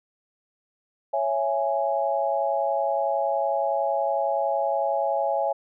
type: chord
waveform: sine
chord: C# minor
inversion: none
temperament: just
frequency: 554.4 / 665.2 / 831.5 Hz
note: C#5 / E5 / G#5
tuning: 0 / +16 / +2 cents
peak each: -26 dBFS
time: 1.13-5.53 s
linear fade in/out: 10 ms
effects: none